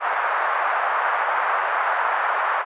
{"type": "band-pass noise", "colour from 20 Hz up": "white", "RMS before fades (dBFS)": -22, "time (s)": [0, 2.65], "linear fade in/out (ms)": 50, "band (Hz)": [690, 1500], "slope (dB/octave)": 24, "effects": ["resampled to 8000 Hz"]}